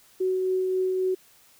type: tone with tremolo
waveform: sine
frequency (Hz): 373.1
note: F#4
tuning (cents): +14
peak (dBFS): -21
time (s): 0.2-1.15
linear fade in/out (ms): 10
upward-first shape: triangle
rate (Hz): 3.7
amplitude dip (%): 25
effects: white hiss -57 dBFS RMS until 1.59 s